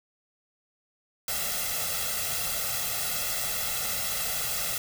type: noise with comb filter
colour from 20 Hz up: white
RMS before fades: -30 dBFS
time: 1.28-4.78 s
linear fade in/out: 2 ms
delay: 1.5 ms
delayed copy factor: +1
effects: none